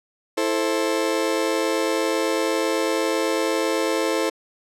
35% pulse chord, A minor, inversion second, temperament just, 330 / 440 / 528 Hz, E4 / A4 / C5, +2 / 0 / +16 cents, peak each -23 dBFS, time 0.37-4.3 s, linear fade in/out 10 ms, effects low-pass 11000 Hz 12 dB/octave

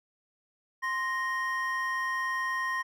triangle tone pair together, 1046.5 / 1864.7 Hz, C6 / A#6, 0 / 0 cents, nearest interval minor seventh, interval 1000 cents, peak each -30 / -29 dBFS, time 0.82-2.83 s, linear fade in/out 20 ms, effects none

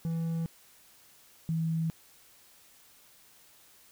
triangle / sine tone pair in turn, 164.81 / 162.54 Hz, E3 / E3, 0 / -24 cents, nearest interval unison, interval 24 cents, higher first, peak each -27 dBFS, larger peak neither, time 0.05-0.46 / 1.49-1.9 s, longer neither, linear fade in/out 0 ms, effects white hiss -59 dBFS RMS until 3.91 s

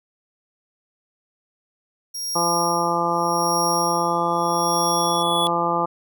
sawtooth tone with tremolo, 5600 Hz, F8, 4 cents sharp, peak -21 dBFS, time 2.14-5.23 s, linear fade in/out 10 ms, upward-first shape sine, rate 0.83 Hz, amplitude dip 95%
harmonic tone, 170.9 Hz, F3, 37 cents flat, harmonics 1 / 2 / 3 / 4 / 5 / 6 / 7, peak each -30 / -28 / -27 / -28 / -24 / -27 / -24 dBFS, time 2.35-5.86 s, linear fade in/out 10 ms
square tone with exponential growth, 3407 Hz, G#7, 44 cents sharp, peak -21 dBFS, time 3.72-5.47 s, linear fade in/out 0 ms, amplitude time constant 380 ms
effects none

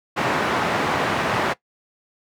white band-pass noise, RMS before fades -22 dBFS, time 0.16-1.54 s, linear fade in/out 20 ms, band 120 to 1400 Hz, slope 12 dB/octave, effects noise-tail reverb RT60 0.1 s tail -19 dB re dry

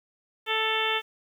harmonic tone with a mistuned harmonic, 440 Hz, A4, in tune, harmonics 1 / 2 / 3 / 4 / 5 / 6 / 7 / 8, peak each -32 / -32 / -32 / -32 / -32 / -32 / -32 / -32 dBFS, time 0.46-1.02 s, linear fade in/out 50 ms, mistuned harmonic 6, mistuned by +34 cents, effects 9-bit

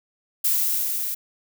violet noise with level ramp, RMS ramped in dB -20 to -28 dBFS, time 0.44-1.15 s, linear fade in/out 10 ms, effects none

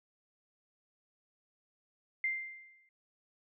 sine tone with exponential decay, 2093 Hz, C7, in tune, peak -28 dBFS, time 2.24-2.89 s, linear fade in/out 2 ms, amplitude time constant 140 ms, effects none

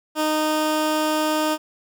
15% pulse tone, 308.6 Hz, D#4, 14 cents flat, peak -13 dBFS, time 0.15-1.58 s, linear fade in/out 50 ms, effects none

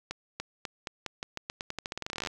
accelerating click train, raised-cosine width 0.2 ms, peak -17 dBFS, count 26, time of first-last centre 0.11-2.272 s, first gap 290 ms, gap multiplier 0.87, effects none

